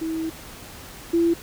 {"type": "tone pair in turn", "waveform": "sine", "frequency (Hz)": [322.8, 337.1], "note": ["E4", "E4"], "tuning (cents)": [-36, 39], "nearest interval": "minor second", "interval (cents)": 75, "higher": "second", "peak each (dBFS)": [-24, -16], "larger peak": "second", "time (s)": [[0.01, 0.3], [1.13, 1.34]], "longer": "first", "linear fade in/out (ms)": 10, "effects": ["pink hiss -41 dBFS RMS until 1.42 s"]}